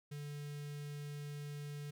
square tone with notch filter, 145.8 Hz, D3, 12 cents flat, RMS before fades -45 dBFS, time 0.11-1.91 s, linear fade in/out 10 ms, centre 860 Hz, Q 0.73, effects none

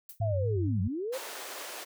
violet noise with exponential decay, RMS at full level -40 dBFS, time 0.09-0.22 s, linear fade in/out 5 ms, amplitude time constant 27 ms
sine tone with vibrato, 100.3 Hz, G2, 40 cents sharp, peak -27 dBFS, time 0.2-0.88 s, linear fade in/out 5 ms, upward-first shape square, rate 4.2 Hz, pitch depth 94 cents each way
sine linear two-way sweep, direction down then up, 698.5 to 171.1 to 549 Hz, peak -31 dBFS, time 0.21-1.18 s, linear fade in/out 10 ms, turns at 0.81 s
pink high-pass noise, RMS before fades -41 dBFS, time 1.12-1.85 s, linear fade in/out 20 ms, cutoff 410 Hz, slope 24 dB/octave
effects none

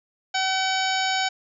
harmonic tone, 760 Hz, F#5, 46 cents sharp, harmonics 1 / 2 / 3 / 4 / 5 / 6 / 7 / 9, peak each -25 / -28 / -30 / -31 / -32 / -33 / -33 / -35 dBFS, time 0.34-1.29 s, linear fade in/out 10 ms, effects none

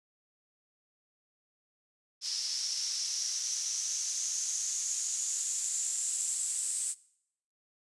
white noise with band-pass filter sweep, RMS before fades -34 dBFS, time 2.21-6.95 s, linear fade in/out 50 ms, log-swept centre 5200 to 8100 Hz, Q 6.8, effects noise-tail reverb RT60 0.7 s tail -21 dB re dry + resampled to 24000 Hz

